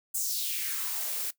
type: noise with high-pass filter sweep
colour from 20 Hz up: blue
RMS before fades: -32 dBFS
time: 0.14-1.31 s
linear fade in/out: 10 ms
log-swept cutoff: 8100 to 290 Hz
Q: 2.9
effects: noise-tail reverb RT60 0.1 s tail -18 dB re dry